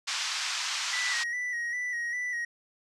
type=band-pass noise; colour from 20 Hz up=white; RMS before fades=-32 dBFS; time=0.07-1.24 s; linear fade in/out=10 ms; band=980 to 6400 Hz; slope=24 dB/octave
type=tone with vibrato; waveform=triangle; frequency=1932 Hz; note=B6; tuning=39 cents flat; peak=-28 dBFS; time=0.93-2.45 s; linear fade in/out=5 ms; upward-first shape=square; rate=2.5 Hz; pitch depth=40 cents each way
effects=low-pass 10000 Hz 12 dB/octave